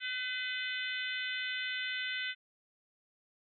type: harmonic tone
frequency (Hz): 506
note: B4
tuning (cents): +42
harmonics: 3 / 4 / 5 / 6 / 7 / 8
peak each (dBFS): -39 / -39 / -43 / -42 / -42 / -51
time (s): 0-2.35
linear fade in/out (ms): 50
effects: none